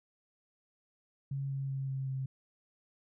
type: tone with pitch steps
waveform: sine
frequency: 137.6 / 136.41 / 135.24 / 134.07 / 132.91 Hz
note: C#3 / C#3 / C#3 / C3 / C3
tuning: -12 / -27 / -42 / +43 / +28 cents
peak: -33 dBFS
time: 1.31-2.26 s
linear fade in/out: 5 ms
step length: 190 ms
effects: none